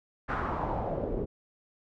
pink noise with low-pass filter sweep, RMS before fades -32 dBFS, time 0.28-1.26 s, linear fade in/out 20 ms, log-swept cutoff 1500 to 410 Hz, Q 3, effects none

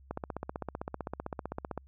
click train, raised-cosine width 1 ms, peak -21 dBFS, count 27, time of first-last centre 0.11-1.777 s, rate 15.6 Hz, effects added 67 Hz sine -54 dBFS peak until 1.87 s

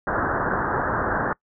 white low-pass noise, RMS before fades -24 dBFS, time 0.07-1.33 s, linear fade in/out 2 ms, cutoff 1700 Hz, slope 96 dB/octave, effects noise-tail reverb RT60 0.1 s tail -24 dB re dry

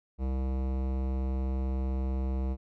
sine tone with hard clipping, 65.41 Hz, C2, in tune, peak -30 dBFS, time 0.18-2.57 s, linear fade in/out 50 ms, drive 18 dB, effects none

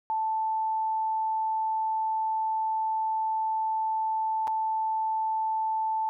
sine tone with dropouts, 880 Hz, A5, in tune, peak -25 dBFS, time 0.1-6.09 s, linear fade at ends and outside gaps 0 ms, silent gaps 4.472-4.478 s, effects none

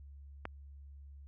click, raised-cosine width 0.5 ms, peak -23 dBFS, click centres 0.454 s, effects added 70 Hz sine -49 dBFS peak until 1.27 s

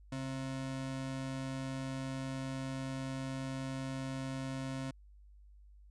square ring-modulated tone, 199.9 Hz, G3, 34 cents sharp, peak -35 dBFS, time 0.12-4.91 s, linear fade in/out 5 ms, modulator 64.8 Hz, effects added 50 Hz sine -55 dBFS peak until 5.9 s + resampled to 22050 Hz

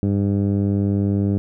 10% pulse tone with low-pass filter, 100 Hz, G2, 35 cents sharp, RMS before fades -19 dBFS, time 0.03-1.38 s, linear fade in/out 0 ms, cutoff 250 Hz, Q 0.82, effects none

